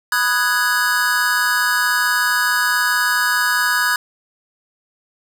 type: chord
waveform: square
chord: G# minor seventh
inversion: first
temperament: equal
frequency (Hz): 987.8 / 1244.5 / 1480 / 1661.2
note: B5 / D#6 / F#6 / G#6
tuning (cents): 0 / 0 / 0 / 0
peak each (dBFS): -25 / -24 / -21 / -19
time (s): 0.12-3.96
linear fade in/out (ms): 2
effects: none